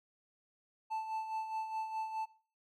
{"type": "tone with tremolo", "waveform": "triangle", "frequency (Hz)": 880, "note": "A5", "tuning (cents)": 0, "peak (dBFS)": -32, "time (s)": [0.9, 2.26], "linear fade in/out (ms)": 20, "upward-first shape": "sine", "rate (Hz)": 4.8, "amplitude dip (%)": 55, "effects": ["noise-tail reverb RT60 0.4 s tail -18 dB re dry"]}